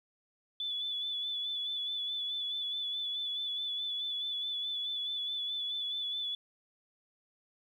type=tone with vibrato; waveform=sine; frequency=3461 Hz; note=A7; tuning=29 cents flat; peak=-33 dBFS; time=0.6-6.35 s; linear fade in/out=2 ms; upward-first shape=sine; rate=4.7 Hz; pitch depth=36 cents each way; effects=11-bit